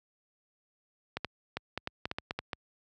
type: clicks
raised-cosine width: 0.3 ms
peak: -17 dBFS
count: 11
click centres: 1.17 / 1.247 / 1.57 / 1.776 / 1.874 / 2.055 / 2.114 / 2.185 / 2.309 / 2.39 / 2.532 s
effects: high-pass 60 Hz 12 dB/octave